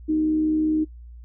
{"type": "tone with frequency modulation", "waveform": "sine", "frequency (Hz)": 310.5, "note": "D#4", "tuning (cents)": -3, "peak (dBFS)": -18, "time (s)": [0.08, 0.85], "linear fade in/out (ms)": 20, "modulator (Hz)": 74.8, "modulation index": 0.22, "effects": ["noise-tail reverb RT60 0.1 s tail -21 dB re dry", "added 59 Hz sine -39 dBFS peak until 1.24 s"]}